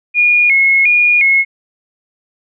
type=tone with vibrato; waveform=sine; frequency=2301 Hz; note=D7; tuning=36 cents flat; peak=-7 dBFS; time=0.14-1.45 s; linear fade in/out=50 ms; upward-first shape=square; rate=1.4 Hz; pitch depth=99 cents each way; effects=none